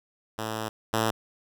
5% pulse tone pair in turn, 110 / 110.96 Hz, A2 / A2, 0 / +15 cents, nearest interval unison, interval 15 cents, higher second, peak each -19 / -12 dBFS, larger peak second, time 0.38-0.69 / 0.93-1.11 s, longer first, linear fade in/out 10 ms, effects none

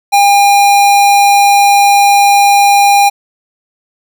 square tone, 806 Hz, G5, 48 cents sharp, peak -5 dBFS, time 0.12-3.1 s, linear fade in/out 20 ms, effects none

